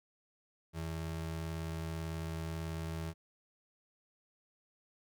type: ring-modulated tone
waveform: square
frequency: 123.47 Hz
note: B2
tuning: in tune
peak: -35 dBFS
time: 0.73-3.14 s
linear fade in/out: 50 ms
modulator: 39.1 Hz
effects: none